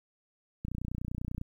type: click train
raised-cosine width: 5 ms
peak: -23 dBFS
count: 24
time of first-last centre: 0.65-1.414 s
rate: 30.1 Hz
effects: 10-bit